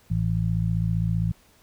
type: harmonic tone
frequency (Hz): 55.3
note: A1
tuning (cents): +9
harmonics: 1 / 2 / 3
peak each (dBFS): -30 / -24 / -25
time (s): 0.1-1.32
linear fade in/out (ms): 10
effects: pink hiss -58 dBFS RMS until 1.62 s